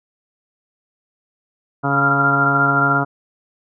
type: harmonic tone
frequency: 140 Hz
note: C#3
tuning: 18 cents sharp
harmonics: 1 / 2 / 3 / 4 / 5 / 6 / 7 / 8 / 9 / 10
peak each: -22 / -23 / -28 / -31 / -23 / -30 / -26 / -33 / -26 / -25 dBFS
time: 1.83-3.05 s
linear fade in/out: 20 ms
type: tone with vibrato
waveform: sine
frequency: 1386 Hz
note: F6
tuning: 14 cents flat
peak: -15 dBFS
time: 1.9-3.01 s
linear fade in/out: 50 ms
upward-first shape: triangle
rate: 8.6 Hz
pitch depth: 16 cents each way
effects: none